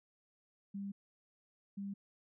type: tone bursts at uneven times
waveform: sine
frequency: 198.9 Hz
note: G3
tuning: 25 cents sharp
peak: -39 dBFS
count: 2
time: 0.74-0.92 / 1.77-1.94 s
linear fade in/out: 10 ms
effects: none